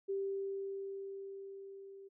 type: tone with level ramp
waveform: sine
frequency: 392 Hz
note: G4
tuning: in tune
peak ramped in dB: -33 to -50 dBFS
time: 0.08-2.09 s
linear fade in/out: 20 ms
effects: none